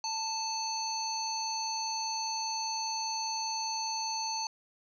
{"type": "harmonic tone with a mistuned harmonic", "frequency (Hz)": 885, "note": "A5", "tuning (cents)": 10, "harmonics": [1, 3, 5, 7], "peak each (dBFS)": [-35, -46, -36, -38], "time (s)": [0.04, 4.47], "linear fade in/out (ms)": 2, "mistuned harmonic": 3, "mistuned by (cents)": -25, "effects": ["11-bit"]}